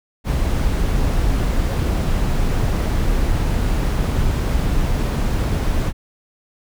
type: noise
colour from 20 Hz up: brown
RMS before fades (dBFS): -18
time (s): 0.24-5.93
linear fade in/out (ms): 50
effects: none

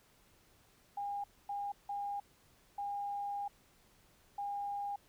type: tone bursts at uneven times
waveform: sine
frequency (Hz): 810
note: G#5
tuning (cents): -43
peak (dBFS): -36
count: 5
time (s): 0.97-1.24 / 1.49-1.72 / 1.89-2.2 / 2.78-3.48 / 4.38-4.96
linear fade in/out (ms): 5
effects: pink hiss -67 dBFS RMS until 5.08 s

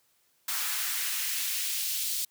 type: noise with high-pass filter sweep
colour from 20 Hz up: white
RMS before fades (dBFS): -31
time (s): 0.48-2.25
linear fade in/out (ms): 5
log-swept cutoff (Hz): 1100 to 4100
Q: 1.1
effects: white hiss -69 dBFS RMS until 2.3 s + high-pass 60 Hz 12 dB/octave

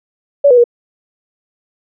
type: tone with pitch steps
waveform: sine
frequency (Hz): 568 / 492.4 / 476.7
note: C#5 / B4 / A#4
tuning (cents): +42 / -5 / +39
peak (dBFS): -4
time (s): 0.44-0.641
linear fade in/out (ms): 10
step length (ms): 67
effects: none

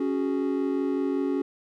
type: chord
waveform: triangle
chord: C# suspended fourth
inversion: none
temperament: equal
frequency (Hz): 277.2 / 370 / 415.3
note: C#4 / F#4 / G#4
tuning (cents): 0 / 0 / 0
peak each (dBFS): -24 / -27 / -30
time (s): 0-1.42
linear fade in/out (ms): 5
effects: none

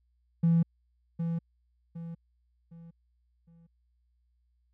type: tone with echo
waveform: triangle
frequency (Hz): 167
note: E3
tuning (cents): +23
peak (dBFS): -17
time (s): 0.43-0.63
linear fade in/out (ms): 10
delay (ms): 760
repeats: 4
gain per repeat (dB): -9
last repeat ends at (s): 3.67
effects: tanh soft clip ceiling -17 dBFS + added 60 Hz sine -68 dBFS peak until 4.73 s

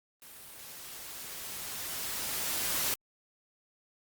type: noise with level ramp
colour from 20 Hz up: white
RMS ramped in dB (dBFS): -50 to -30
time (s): 0.22-2.94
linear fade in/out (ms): 0
effects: Opus 32 kbps

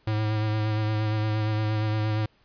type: tone with vibrato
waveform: square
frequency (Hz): 107.7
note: A2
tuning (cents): -37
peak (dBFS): -24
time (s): 0.07-2.26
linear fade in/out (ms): 5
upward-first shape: sine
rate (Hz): 8.6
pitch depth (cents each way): 23
effects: pink hiss -63 dBFS RMS until 2.44 s + resampled to 11025 Hz

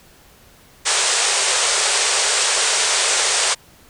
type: band-pass noise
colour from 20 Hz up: white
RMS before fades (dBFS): -18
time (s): 0.85-3.55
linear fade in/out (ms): 20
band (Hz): 380 to 9200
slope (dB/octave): 96
effects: pink hiss -49 dBFS RMS until 3.89 s

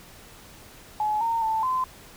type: tone with pitch steps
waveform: sine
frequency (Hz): 850 / 917 / 884 / 1029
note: G#5 / A#5 / A5 / C6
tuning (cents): +40 / -29 / +8 / -29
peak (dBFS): -22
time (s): 1-1.84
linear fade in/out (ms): 2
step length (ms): 210
effects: pink hiss -48 dBFS RMS until 2.16 s

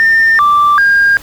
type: tone with pitch steps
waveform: sine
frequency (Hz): 1806 / 1173 / 1612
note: A6 / D6 / G6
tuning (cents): +45 / -2 / +48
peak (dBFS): -4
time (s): 0-1.17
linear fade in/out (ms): 0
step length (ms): 390
effects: tanh soft clip ceiling -3 dBFS + pink hiss -35 dBFS RMS until 1.22 s

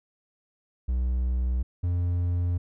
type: tone pair in turn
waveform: triangle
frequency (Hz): 62.2 / 87.96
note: B1 / F2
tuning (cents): +13 / +13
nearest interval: tritone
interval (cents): 600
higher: second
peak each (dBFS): -21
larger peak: neither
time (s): 0.88-1.63 / 1.83-2.58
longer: neither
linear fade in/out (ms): 10
effects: none

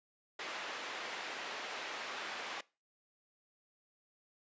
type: band-pass noise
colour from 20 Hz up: white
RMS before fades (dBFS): -43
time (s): 0.39-2.61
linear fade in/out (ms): 5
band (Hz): 400 to 2600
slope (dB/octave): 12
effects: noise-tail reverb RT60 0.3 s tail -22 dB re dry + resampled to 16000 Hz

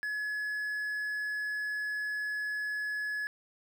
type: tone with quantisation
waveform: triangle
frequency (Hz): 1698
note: G#6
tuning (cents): +38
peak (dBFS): -30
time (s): 0.03-3.27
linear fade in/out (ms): 0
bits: 10
effects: none

